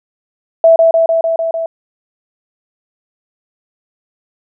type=tone with echo; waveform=sine; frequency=658 Hz; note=E5; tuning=3 cents flat; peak=-3 dBFS; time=0.64-0.76 s; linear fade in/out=2 ms; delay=150 ms; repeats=6; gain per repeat=-2 dB; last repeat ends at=1.66 s; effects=none